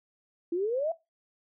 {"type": "exponential sweep", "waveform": "sine", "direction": "up", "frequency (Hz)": [330.8, 681], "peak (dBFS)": -26, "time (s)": [0.52, 0.92], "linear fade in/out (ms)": 5, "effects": ["noise-tail reverb RT60 0.2 s tail -18 dB re dry"]}